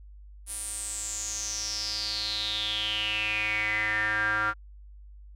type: tone with band-pass filter sweep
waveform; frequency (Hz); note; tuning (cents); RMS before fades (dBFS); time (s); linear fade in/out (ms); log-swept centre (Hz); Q
square; 106.7; G#2; +47; -30; 0.46-4.54; 50; 10000 to 1400; 8.5
effects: added 50 Hz sine -45 dBFS peak until 5.35 s